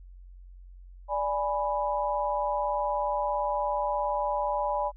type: chord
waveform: sine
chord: G# diminished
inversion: second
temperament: equal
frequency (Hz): 587.3 / 830.6 / 987.8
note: D5 / G#5 / B5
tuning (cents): 0 / 0 / 0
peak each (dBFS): -30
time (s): 1.08-4.92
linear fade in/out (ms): 50
effects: added 45 Hz sine -45 dBFS peak until 4.96 s